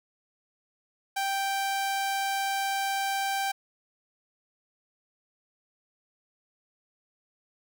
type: tone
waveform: sawtooth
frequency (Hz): 784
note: G5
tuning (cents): 0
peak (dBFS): -23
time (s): 1.16-3.52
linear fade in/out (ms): 10
effects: none